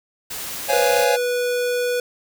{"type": "noise", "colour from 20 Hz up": "white", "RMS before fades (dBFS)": -30, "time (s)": [0.3, 1.05], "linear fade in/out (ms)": 10}
{"type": "chord", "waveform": "square", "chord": "Db major seventh", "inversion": "third", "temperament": "just", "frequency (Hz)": [519.7, 554.4, 693, 831.5], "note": ["C5", "Db5", "F5", "Ab5"], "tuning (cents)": [-12, 0, -14, 2], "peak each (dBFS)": [-26, -22, -25, -23], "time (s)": [0.68, 1.17], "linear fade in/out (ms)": 20}
{"type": "tone", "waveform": "square", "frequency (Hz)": 490.3, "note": "B4", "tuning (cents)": -13, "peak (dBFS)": -20, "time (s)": [0.73, 2], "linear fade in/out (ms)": 2}
{"effects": []}